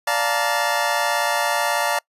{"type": "chord", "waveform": "25% pulse", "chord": "Bb major seventh", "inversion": "first", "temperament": "just", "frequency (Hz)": [582.7, 699.2, 874.1, 932.3], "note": ["D5", "F5", "A5", "Bb5"], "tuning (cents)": [-14, 2, -12, 0], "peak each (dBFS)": -21, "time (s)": [0.07, 1.99], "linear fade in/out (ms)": 5, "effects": ["noise-tail reverb RT60 0.1 s tail -25 dB re dry", "resampled to 32000 Hz"]}